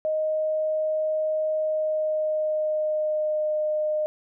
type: tone with pitch glide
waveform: sine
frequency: 622.3 to 611.6 Hz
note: D#5 to D#5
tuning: 0 to -30 cents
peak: -22 dBFS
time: 0.05-4.06 s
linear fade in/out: 0 ms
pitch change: -30 cents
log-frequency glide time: 1.55-3.54 s
effects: none